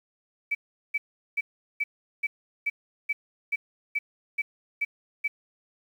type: tone bursts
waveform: sine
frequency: 2301 Hz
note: D7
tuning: 36 cents flat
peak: -23 dBFS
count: 12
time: 0.51-5.28 s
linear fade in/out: 10 ms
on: 40 ms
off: 390 ms
effects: 9-bit